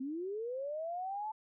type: linear sweep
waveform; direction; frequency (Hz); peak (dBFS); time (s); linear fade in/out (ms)
sine; up; 252.4 to 880; -36; 0-1.32; 10
effects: none